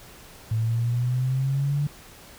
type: exponential sweep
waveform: sine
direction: up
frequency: 110 to 146.83 Hz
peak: -21 dBFS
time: 0.51-1.87 s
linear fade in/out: 5 ms
effects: pink hiss -47 dBFS RMS until 2.38 s